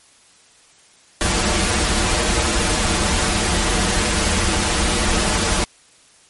pink noise with comb filter, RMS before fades -18 dBFS, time 1.21-5.64 s, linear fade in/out 0 ms, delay 7.4 ms, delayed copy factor -1, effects white hiss -51 dBFS RMS until 6.29 s + MP3 48 kbps

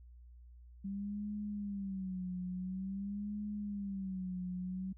sine tone with vibrato, 194.4 Hz, G3, 14 cents flat, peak -37 dBFS, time 0.84-4.93 s, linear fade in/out 10 ms, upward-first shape sine, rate 0.48 Hz, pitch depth 120 cents each way, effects added 60 Hz sine -53 dBFS peak until 4.97 s

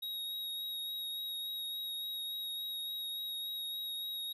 square tone with vibrato, 3782 Hz, A#7, 24 cents sharp, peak -38 dBFS, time 0.02-4.33 s, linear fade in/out 10 ms, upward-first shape sine, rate 3.5 Hz, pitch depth 13 cents each way, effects none

